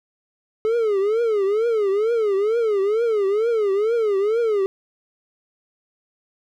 triangle tone with vibrato, 427.5 Hz, A4, 50 cents flat, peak -15 dBFS, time 0.65-4.66 s, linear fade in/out 0 ms, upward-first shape triangle, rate 2.2 Hz, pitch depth 200 cents each way, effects none

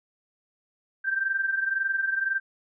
sine tone pair together, 1568 / 1589.9 Hz, G6 / G6, 0 / +24 cents, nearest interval unison, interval 24 cents, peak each -25 / -30 dBFS, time 1.04-2.4 s, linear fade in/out 20 ms, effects none

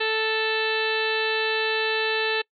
harmonic tone, 440 Hz, A4, in tune, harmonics 1 / 2 / 3 / 4 / 5 / 6 / 7 / 8 / 9 / 10, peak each -26 / -32 / -36 / -28 / -39 / -29 / -35 / -35 / -32 / -41 dBFS, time 0-2.42 s, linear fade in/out 10 ms, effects noise-tail reverb RT60 0.1 s tail -25 dB re dry

